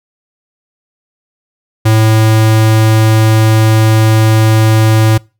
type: tone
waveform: square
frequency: 110 Hz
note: A2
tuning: in tune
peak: -6 dBFS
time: 1.85-5.18 s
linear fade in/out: 10 ms
effects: noise-tail reverb RT60 0.3 s tail -25 dB re dry